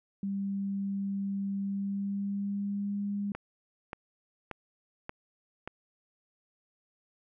sine tone with pitch glide, 197.5 to 202.3 Hz, G3 to G#3, +13 to -45 cents, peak -30 dBFS, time 0.23-3.32 s, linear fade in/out 2 ms, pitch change +42 cents, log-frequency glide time 1.62-3.01 s
click train, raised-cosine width 0.5 ms, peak -22 dBFS, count 5, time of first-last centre 3.35-5.676 s, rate 1.72 Hz
effects none

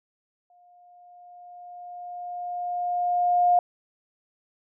sine tone with exponential growth, 710 Hz, F5, 28 cents sharp, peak -15 dBFS, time 0.5-3.59 s, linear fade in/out 2 ms, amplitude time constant 670 ms, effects none

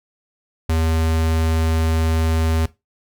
square tone, 80.7 Hz, E2, 36 cents flat, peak -17 dBFS, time 0.69-2.66 s, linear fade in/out 5 ms, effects noise-tail reverb RT60 0.2 s tail -17 dB re dry

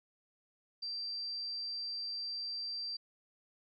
sine tone, 4699 Hz, D8, in tune, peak -37 dBFS, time 0.82-2.97 s, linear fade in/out 10 ms, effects none

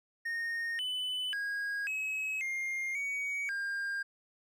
triangle tone with pitch steps, 1847 / 3004 / 1639 / 2562 / 2119 / 2251 / 1604 Hz, A#6 / F#7 / G#6 / E7 / C7 / C#7 / G6, -16 / +26 / -23 / -50 / +21 / +26 / +39 cents, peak -31 dBFS, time 0.25-4.03 s, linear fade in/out 10 ms, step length 540 ms, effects none

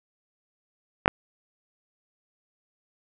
clicks, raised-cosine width 0.5 ms, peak -3 dBFS, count 2, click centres 1.059 / 1.079 s, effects none

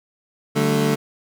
25% pulse chord, D suspended fourth, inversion none, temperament equal with one note detuned, 146.83 / 191.19 / 220 Hz, D3 / G3 / A3, 0 / -43 / 0 cents, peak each -17 / -22 / -17 dBFS, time 0.55-0.96 s, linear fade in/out 20 ms, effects none

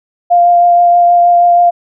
sine tone with vibrato, 698.5 Hz, F5, in tune, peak -4 dBFS, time 0.3-1.71 s, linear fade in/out 20 ms, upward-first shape triangle, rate 6.3 Hz, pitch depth 13 cents each way, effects none

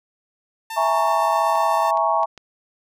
sawtooth tone with tremolo, 896 Hz, A5, 31 cents sharp, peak -24 dBFS, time 0.7-1.91 s, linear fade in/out 5 ms, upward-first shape triangle, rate 7.9 Hz, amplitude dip 25%
sine chord, A# half-diminished seventh, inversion second, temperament equal, 659.3 / 830.6 / 932.3 / 1108.7 Hz, E5 / G#5 / A#5 / C#6, 0 / 0 / 0 / 0 cents, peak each -22 dBFS, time 0.76-2.26 s, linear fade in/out 20 ms
clicks, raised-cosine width 0.2 ms, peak -23 dBFS, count 4, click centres 1.555 / 1.973 / 2.232 / 2.377 s
effects none

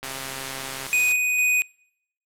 click train, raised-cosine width 0.3 ms, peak -18 dBFS, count 113, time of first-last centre 0.03-0.866 s, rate 134 Hz
white noise, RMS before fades -34 dBFS, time 0.03-1.13 s, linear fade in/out 10 ms
square tone with tremolo, 2489 Hz, D#7, in tune, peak -18 dBFS, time 0.93-1.62 s, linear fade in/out 0 ms, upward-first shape square, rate 2.2 Hz, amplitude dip 25%
effects noise-tail reverb RT60 0.7 s tail -25 dB re dry + low-pass 12000 Hz 12 dB/octave

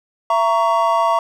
triangle chord, A# diminished, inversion second, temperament just, 671.3 / 932.3 / 1118.8 Hz, E5 / A#5 / C#6, +31 / 0 / +16 cents, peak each -16 dBFS, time 0.3-1.19 s, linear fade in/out 2 ms, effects none

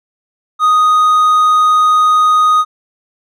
triangle tone, 1244.5 Hz, D#6, in tune, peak -5 dBFS, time 0.59-2.65 s, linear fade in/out 50 ms, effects none

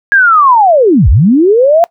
sine linear two-way sweep, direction down then up, 1658 to 46.25 to 701 Hz, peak -3 dBFS, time 0.12-1.84 s, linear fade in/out 0 ms, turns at 1.09 s, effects noise-tail reverb RT60 0.1 s tail -20 dB re dry

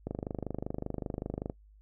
click train, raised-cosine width 2 ms, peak -21 dBFS, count 37, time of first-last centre 0.07-1.499 s, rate 25.2 Hz, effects noise-tail reverb RT60 0.1 s tail -21 dB re dry + added 51 Hz sine -55 dBFS peak until 1.81 s

